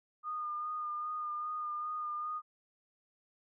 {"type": "tone with vibrato", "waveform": "sine", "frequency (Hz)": 1219, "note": "D#6", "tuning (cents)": -36, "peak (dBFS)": -35, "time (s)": [0.23, 2.42], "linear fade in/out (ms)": 50, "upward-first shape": "sine", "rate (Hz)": 2.5, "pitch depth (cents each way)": 22, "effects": []}